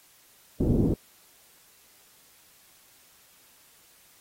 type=low-pass noise; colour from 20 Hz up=white; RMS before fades=-23 dBFS; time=0.6-0.94 s; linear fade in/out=5 ms; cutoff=350 Hz; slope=24 dB/octave; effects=white hiss -58 dBFS RMS until 4.2 s + AAC 48 kbps